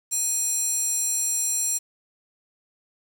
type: tone with high-pass filter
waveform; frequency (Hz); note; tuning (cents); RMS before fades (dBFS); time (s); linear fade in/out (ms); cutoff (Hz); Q
square; 830.6; G#5; 0; -25; 0.11-1.79; 20; 7400; 4.7
effects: 8-bit